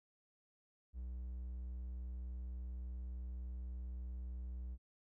triangle tone, 61.74 Hz, B1, in tune, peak -40 dBFS, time 0.93-4.78 s, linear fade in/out 50 ms, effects none

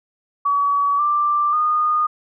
sine tone with pitch steps, 1136 / 1180.1 / 1226 Hz, C#6 / D6 / D#6, +42 / +8 / -26 cents, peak -15 dBFS, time 0.45-2.07 s, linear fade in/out 10 ms, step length 540 ms, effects none

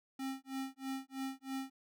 square tone with tremolo, 267 Hz, C4, 35 cents sharp, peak -37 dBFS, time 0.19-1.7 s, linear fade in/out 5 ms, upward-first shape sine, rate 3.1 Hz, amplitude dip 100%, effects none

